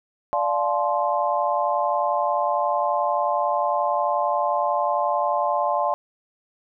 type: chord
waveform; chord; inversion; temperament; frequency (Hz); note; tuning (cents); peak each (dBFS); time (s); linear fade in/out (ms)
sine; D minor seventh; none; equal with one note detuned; 587.3 / 698.5 / 861.9 / 1046.5; D5 / F5 / A5 / C6; 0 / 0 / -36 / 0; -25; 0.33-5.94; 0
effects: none